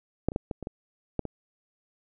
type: clicks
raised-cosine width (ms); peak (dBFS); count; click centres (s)
2; -10 / -24 / -13 / -18 / -23 / -20 / -13 / -20; 8; 0.286 / 0.319 / 0.361 / 0.512 / 0.627 / 0.671 / 1.193 / 1.253
effects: none